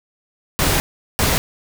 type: noise bursts at uneven times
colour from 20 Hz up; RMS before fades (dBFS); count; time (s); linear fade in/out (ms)
pink; -17; 2; 0.59-0.8 / 1.19-1.38; 0
effects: none